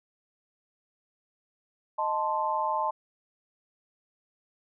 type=chord; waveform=sine; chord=A diminished; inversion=second; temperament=equal; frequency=622.3 / 880 / 1046.5 Hz; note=Eb5 / A5 / C6; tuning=0 / 0 / 0 cents; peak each=-33 / -28 / -30 dBFS; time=1.98-2.91 s; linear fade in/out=10 ms; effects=none